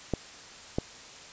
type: clicks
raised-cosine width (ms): 2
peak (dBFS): -13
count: 2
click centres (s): 0.137 / 0.785
effects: white hiss -47 dBFS RMS until 1.32 s + resampled to 16000 Hz